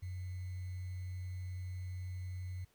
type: tone with sample-and-hold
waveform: sine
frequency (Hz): 91.2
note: F#2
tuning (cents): -24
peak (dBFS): -39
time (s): 0.02-2.65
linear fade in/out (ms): 10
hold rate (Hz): 2100
effects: pink hiss -72 dBFS RMS until 2.74 s